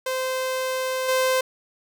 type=tone with level steps; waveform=sawtooth; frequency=518 Hz; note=C5; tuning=17 cents flat; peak=-20 / -15 dBFS; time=0.06-1.41 s; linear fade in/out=5 ms; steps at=1.08 s; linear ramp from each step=10 ms; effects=none